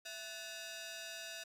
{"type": "ring-modulated tone", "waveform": "10% pulse", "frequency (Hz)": 1076, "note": "C6", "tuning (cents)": 48, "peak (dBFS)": -33, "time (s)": [0.05, 1.44], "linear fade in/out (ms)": 10, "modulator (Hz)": 412, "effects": ["resampled to 32000 Hz", "10-bit"]}